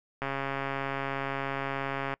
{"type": "click train", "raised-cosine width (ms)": 0.5, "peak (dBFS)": -17, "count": 264, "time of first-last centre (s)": [0.22, 2.14], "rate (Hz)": 137, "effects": ["noise-tail reverb RT60 0.1 s tail -26 dB re dry"]}